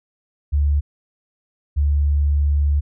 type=tone pair in turn; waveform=sine; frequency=72.4 / 72.4 Hz; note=D2 / D2; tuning=-24 / -24 cents; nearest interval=unison; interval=0 cents; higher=neither; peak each=-14 dBFS; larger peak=neither; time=0.52-0.81 / 1.76-2.81 s; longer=second; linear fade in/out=20 ms; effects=none